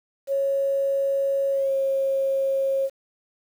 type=tone with pitch glide; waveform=sine; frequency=550 to 541.5 Hz; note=C#5 to C#5; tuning=-14 to -41 cents; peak=-20 dBFS; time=0.27-2.9 s; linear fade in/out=50 ms; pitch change=-27 cents; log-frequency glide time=1.51-1.72 s; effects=8-bit